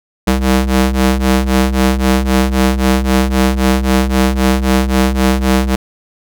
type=ring-modulated tone; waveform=sawtooth; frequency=130 Hz; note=C3; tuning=11 cents flat; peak=-3 dBFS; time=0.27-5.76 s; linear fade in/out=10 ms; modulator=66.9 Hz; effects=none